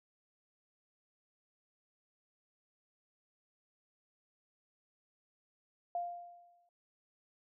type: tone with exponential decay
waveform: sine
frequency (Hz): 698.5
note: F5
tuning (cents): 0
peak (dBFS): -32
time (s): 5.95-6.69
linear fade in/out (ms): 2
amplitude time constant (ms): 160
effects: none